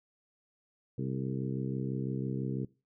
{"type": "harmonic tone with a mistuned harmonic", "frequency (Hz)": 66, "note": "C2", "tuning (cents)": 16, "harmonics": [2, 3, 4, 5, 6, 7], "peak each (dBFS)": [-34, -38, -40, -42, -44, -45], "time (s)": [0.98, 2.65], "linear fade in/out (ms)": 5, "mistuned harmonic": 7, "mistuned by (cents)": -28, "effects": ["noise-tail reverb RT60 0.3 s tail -21 dB re dry"]}